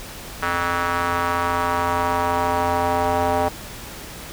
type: tone with band-pass filter sweep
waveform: square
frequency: 86.9 Hz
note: F2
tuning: 8 cents flat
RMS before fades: -21 dBFS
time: 0.42-3.49 s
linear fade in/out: 10 ms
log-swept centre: 1400 to 750 Hz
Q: 2.3
effects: pink hiss -36 dBFS RMS until 4.32 s